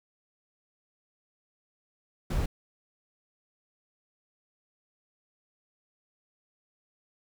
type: noise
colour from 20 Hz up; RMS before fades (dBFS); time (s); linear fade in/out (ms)
brown; -28; 2.3-2.46; 5
effects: none